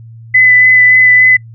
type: tone with vibrato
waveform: sine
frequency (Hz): 2007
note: B6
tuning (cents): +27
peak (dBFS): -3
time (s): 0.34-1.37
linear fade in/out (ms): 10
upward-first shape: sine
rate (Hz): 3.5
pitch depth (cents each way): 13
effects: noise-tail reverb RT60 0.1 s tail -25 dB re dry + added 114 Hz sine -30 dBFS peak until 1.54 s